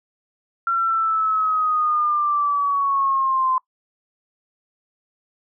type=linear sweep; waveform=sine; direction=down; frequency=1368 to 1030 Hz; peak=-17 dBFS; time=0.67-3.58 s; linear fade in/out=2 ms; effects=noise-tail reverb RT60 0.1 s tail -22 dB re dry